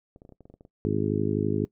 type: clicks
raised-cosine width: 2 ms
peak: -35 dBFS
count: 11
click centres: 0.161 / 0.219 / 0.251 / 0.292 / 0.323 / 0.407 / 0.455 / 0.5 / 0.54 / 0.609 / 0.651 s
type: harmonic tone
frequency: 51.91 Hz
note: G#1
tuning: in tune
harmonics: 2 / 3 / 4 / 5 / 6 / 7 / 8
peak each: -31 / -31 / -31 / -31 / -31 / -31 / -31 dBFS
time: 0.85-1.65 s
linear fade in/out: 0 ms
effects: noise-tail reverb RT60 0.1 s tail -19 dB re dry